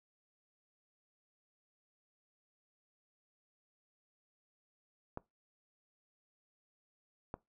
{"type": "clicks", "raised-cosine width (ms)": 1, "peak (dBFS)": -26, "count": 2, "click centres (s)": [5.174, 7.341], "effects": ["noise-tail reverb RT60 0.2 s tail -21 dB re dry"]}